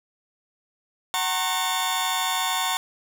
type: tone cluster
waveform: sawtooth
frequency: 749 / 918 / 1087 / 3544 Hz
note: F#5 / A#5 / C#6 / A7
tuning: +21 / -27 / -34 / +12 cents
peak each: -25 dBFS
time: 1.14-2.77 s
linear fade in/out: 0 ms
effects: none